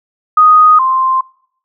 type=tone pair in turn; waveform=sine; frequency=1244.5 / 1046.5 Hz; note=D#6 / C6; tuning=0 / 0 cents; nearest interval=minor third; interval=300 cents; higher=first; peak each=-3 / -9 dBFS; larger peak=first; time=0.37-0.79 / 0.79-1.21 s; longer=neither; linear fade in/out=5 ms; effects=noise-tail reverb RT60 0.7 s tail -25 dB re dry